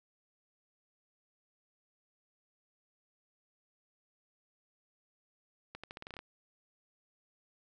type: accelerating click train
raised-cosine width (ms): 0.3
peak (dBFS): -28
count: 10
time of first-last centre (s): 5.75-6.191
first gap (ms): 86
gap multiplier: 0.85
effects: none